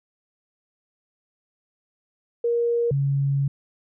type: tone pair in turn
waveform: sine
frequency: 471.3 / 139.11 Hz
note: A#4 / C#3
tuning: +19 / +6 cents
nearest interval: octave + major sixth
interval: 2113 cents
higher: first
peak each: -19 / -19 dBFS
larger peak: neither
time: 2.44-2.91 / 2.91-3.48 s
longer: second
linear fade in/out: 5 ms
effects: none